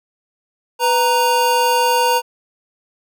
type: tone pair together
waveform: square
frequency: 495.7 / 932.3 Hz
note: B4 / A#5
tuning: +6 / 0 cents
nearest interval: major seventh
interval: 1094 cents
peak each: -19 / -15 dBFS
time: 0.79-2.22 s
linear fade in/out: 50 ms
effects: none